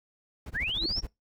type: noise with tremolo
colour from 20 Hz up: brown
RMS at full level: -35 dBFS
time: 0.46-1.07 s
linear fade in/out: 2 ms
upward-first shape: sine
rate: 14 Hz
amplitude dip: 100%
type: linear sweep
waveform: sine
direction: up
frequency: 1478 to 5650 Hz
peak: -28 dBFS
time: 0.54-1.01 s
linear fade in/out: 20 ms
type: tone with exponential growth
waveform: sine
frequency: 329.3 Hz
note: E4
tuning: 2 cents flat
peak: -26 dBFS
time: 0.75-0.86 s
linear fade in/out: 2 ms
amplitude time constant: 22 ms
effects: noise-tail reverb RT60 0.2 s tail -23 dB re dry